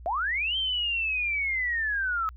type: linear two-way sweep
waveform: sine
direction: up then down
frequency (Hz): 633 to 3162 to 1270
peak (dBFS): -25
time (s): 0.06-2.29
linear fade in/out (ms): 0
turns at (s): 0.57
effects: added 60 Hz sine -42 dBFS peak until 2.36 s